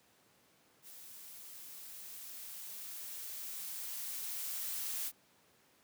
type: noise with level ramp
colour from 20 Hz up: blue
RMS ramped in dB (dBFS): -53 to -38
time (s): 0.82-5.12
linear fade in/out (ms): 50
effects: pink hiss -68 dBFS RMS until 5.83 s + high-pass 150 Hz 12 dB/octave